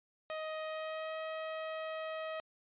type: tone with pitch glide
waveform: sawtooth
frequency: 627 to 634.7 Hz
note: D#5 to D#5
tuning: +13 to +34 cents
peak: -34 dBFS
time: 0.3-2.4 s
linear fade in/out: 0 ms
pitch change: +21 cents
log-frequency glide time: 0.65-1.17 s
effects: resampled to 8000 Hz